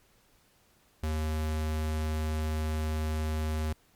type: tone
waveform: square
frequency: 77.78 Hz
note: D#2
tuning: in tune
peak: -29 dBFS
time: 1.03-3.73 s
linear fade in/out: 5 ms
effects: pink hiss -65 dBFS RMS until 3.95 s + MP3 96 kbps